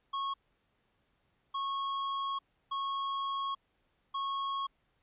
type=tone bursts at uneven times; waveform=square; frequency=1097 Hz; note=C#6; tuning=18 cents flat; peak=-33 dBFS; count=4; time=0.13-0.34 / 1.54-2.39 / 2.71-3.55 / 4.14-4.67 s; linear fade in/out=10 ms; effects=pink hiss -75 dBFS RMS until 5.02 s + resampled to 8000 Hz